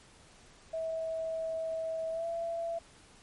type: tone with pitch glide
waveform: sine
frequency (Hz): 648 to 671.2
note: E5 to E5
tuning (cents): -30 to +31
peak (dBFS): -32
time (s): 0.73-2.79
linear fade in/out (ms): 10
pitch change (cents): +61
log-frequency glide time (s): 2.11-2.26
effects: pink hiss -58 dBFS RMS until 3.22 s + MP3 48 kbps